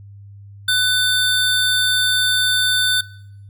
square tone pair together, 1500 / 3568 Hz, F#6 / A7, +23 / +23 cents, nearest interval octave + minor third, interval 1500 cents, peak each -18 dBFS, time 0.68-3.01 s, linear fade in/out 5 ms, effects noise-tail reverb RT60 0.8 s tail -22 dB re dry + added 100 Hz sine -37 dBFS peak until 3.49 s

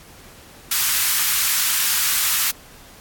white high-pass noise, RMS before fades -19 dBFS, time 0.71-2.51 s, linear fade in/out 5 ms, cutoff 1100 Hz, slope 24 dB/octave, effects pink hiss -45 dBFS RMS until 3 s + AAC 64 kbps

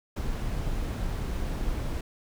brown noise with ADSR envelope, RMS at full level -28 dBFS, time 0.16-2.01 s, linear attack 11 ms, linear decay 27 ms, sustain -2 dB, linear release 5 ms, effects none

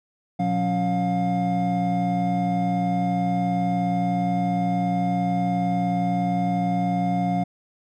triangle tone cluster, 120.5 / 180 / 277.1 / 709 Hz, B2 / F#3 / C#4 / F5, -42 / -47 / -1 / +26 cents, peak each -30 / -21 / -27 / -23 dBFS, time 0.39-7.44 s, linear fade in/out 10 ms, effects none

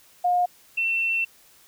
sine tone pair in turn, 714 / 2696 Hz, F5 / E7, +38 / +38 cents, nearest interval octave + major seventh, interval 2300 cents, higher second, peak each -18 / -21 dBFS, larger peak first, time 0.24-0.46 / 0.77-1.25 s, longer second, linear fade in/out 10 ms, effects white hiss -55 dBFS RMS until 1.67 s

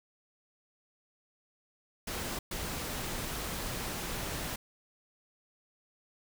pink noise bursts at uneven times, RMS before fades -37 dBFS, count 2, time 2.07-2.39 / 2.51-4.56 s, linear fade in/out 5 ms, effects none

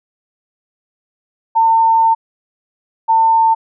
sine tone pair in turn, 903 / 899.3 Hz, A5 / A5, +45 / +38 cents, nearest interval unison, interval 7 cents, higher first, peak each -8 dBFS, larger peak neither, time 1.55-2.15 / 3.08-3.55 s, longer first, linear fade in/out 20 ms, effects none

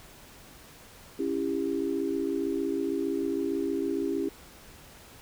sine chord, C# diminished, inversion none, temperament just, 277.2 / 332.6 / 399.1 Hz, C#4 / E4 / G4, 0 / +16 / +31 cents, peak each -31 dBFS, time 1.19-4.29 s, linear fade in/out 5 ms, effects pink hiss -51 dBFS RMS until 5.21 s

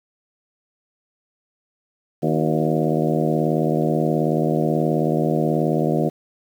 harmonic tone with a mistuned harmonic, 78.6 Hz, D#2, 18 cents sharp, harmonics 2 / 3 / 4 / 5 / 6 / 7 / 8 / 9, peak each -22 / -24 / -25 / -26 / -27 / -27 / -28 / -29 dBFS, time 2.22-6.1 s, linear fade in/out 20 ms, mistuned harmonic 5, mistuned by -73 cents, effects 8-bit

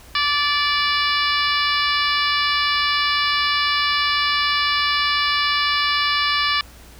harmonic tone, 582 Hz, D5, 16 cents flat, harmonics 2 / 3 / 4 / 5 / 6 / 7 / 8 / 9, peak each -22 / -24 / -25 / -26 / -27 / -27 / -28 / -29 dBFS, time 0.15-6.61 s, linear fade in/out 2 ms, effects added 60 Hz sine -44 dBFS peak until 6.99 s + pink hiss -46 dBFS RMS until 6.99 s

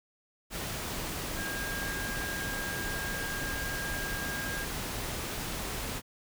sine tone in noise, 1617 Hz, G#6, 47 cents flat, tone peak -36 dBFS, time 1.35-4.67 s, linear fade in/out 50 ms, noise pink, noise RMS -36 dBFS, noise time 0.5-6.02 s, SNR -3 dB, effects none

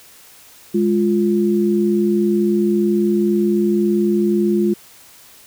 sine tone pair together, 207.3 / 349.2 Hz, G#3 / F4, -3 / 0 cents, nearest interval major sixth, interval 903 cents, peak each -16 / -16 dBFS, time 0.74-4.74 s, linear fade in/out 10 ms, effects white hiss -45 dBFS RMS until 5.46 s

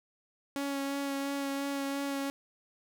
sawtooth tone with vibrato, 278.1 Hz, C#4, 6 cents sharp, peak -28 dBFS, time 0.56-2.3 s, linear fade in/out 0 ms, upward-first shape sine, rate 2.9 Hz, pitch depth 15 cents each way, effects none

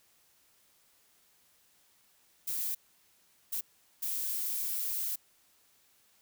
violet noise bursts at uneven times, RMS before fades -34 dBFS, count 3, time 2.47-2.75 / 3.52-3.61 / 4.02-5.16 s, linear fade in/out 10 ms, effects white hiss -67 dBFS RMS until 6.21 s

